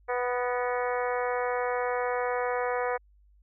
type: harmonic tone with a mistuned harmonic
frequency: 246.9 Hz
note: B3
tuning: in tune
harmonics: 2 / 3 / 4 / 5 / 6 / 7 / 8 / 9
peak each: -29 / -33 / -35 / -37 / -39 / -40 / -41 / -42 dBFS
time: 0.08-2.98 s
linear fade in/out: 20 ms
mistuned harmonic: 8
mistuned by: -49 cents
effects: added 50 Hz sine -57 dBFS peak until 3.42 s